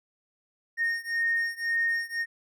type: beating tone pair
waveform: triangle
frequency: 1846 / 1847.9 Hz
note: A#6 / A#6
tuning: -17 / -16 cents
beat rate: 1.9 Hz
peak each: -25 / -26 dBFS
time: 0.77-2.26 s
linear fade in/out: 50 ms
effects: tanh soft clip ceiling -20 dBFS